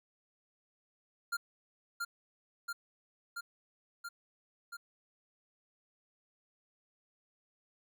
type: tone with echo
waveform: square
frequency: 1396.9 Hz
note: F6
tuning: in tune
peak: -33 dBFS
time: 1.32-1.37 s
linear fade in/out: 10 ms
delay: 680 ms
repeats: 5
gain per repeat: -2 dB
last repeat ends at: 4.77 s
effects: none